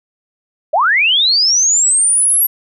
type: linear sweep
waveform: sine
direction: up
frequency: 554.4 to 11640 Hz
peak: -9 dBFS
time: 0.73-2.47 s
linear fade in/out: 10 ms
effects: none